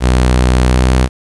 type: tone with pitch glide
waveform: sawtooth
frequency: 62.5 to 63.59 Hz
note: B1 to C2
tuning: +21 to -49 cents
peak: -4 dBFS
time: 0-1.09 s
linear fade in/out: 50 ms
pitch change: +30 cents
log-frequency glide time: 0.65-0.93 s
effects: resampled to 24000 Hz + 7-bit